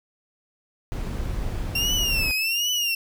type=noise; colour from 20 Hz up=brown; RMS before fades=-28 dBFS; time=0.92-2.31 s; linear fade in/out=0 ms
type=tone with vibrato; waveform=30% pulse; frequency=2738 Hz; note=F7; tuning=35 cents flat; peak=-19 dBFS; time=1.75-2.95 s; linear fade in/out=5 ms; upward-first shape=triangle; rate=1.3 Hz; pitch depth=160 cents each way
effects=none